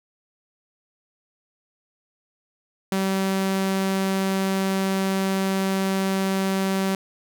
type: tone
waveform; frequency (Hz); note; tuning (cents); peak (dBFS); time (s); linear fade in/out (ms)
sawtooth; 192.3; G3; -33; -17; 2.92-6.95; 2
effects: none